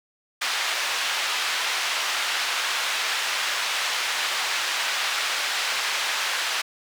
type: band-pass noise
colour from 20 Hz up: white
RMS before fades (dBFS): -26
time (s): 0.41-6.62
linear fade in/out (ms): 10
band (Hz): 920 to 3700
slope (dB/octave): 12
effects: none